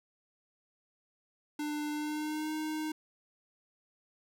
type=tone with pitch glide; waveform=square; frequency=298.3 to 309.9 Hz; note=D4 to D#4; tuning=+27 to -7 cents; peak=-34 dBFS; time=1.59-2.92 s; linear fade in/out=5 ms; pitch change=+66 cents; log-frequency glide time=1.9-2.53 s; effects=none